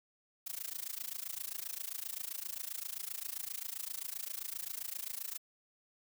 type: noise with amplitude modulation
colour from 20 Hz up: blue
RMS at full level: -38 dBFS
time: 0.46-5.38 s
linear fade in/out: 10 ms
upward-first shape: sine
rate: 27.6 Hz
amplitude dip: 95%
effects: none